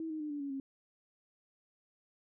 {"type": "tone with pitch steps", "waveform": "sine", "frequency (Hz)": [323.2, 312, 301.2, 290.8, 280.7, 271], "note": ["E4", "D#4", "D4", "D4", "C#4", "C#4"], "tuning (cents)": [-34, 5, 44, -17, 22, -39], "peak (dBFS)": -36, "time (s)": [0, 0.6], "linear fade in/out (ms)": 2, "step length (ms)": 100, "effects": []}